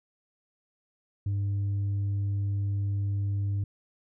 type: tone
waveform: sine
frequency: 100 Hz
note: G2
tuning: 35 cents sharp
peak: -23 dBFS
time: 1.26-3.64 s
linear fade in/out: 5 ms
effects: tanh soft clip ceiling -25 dBFS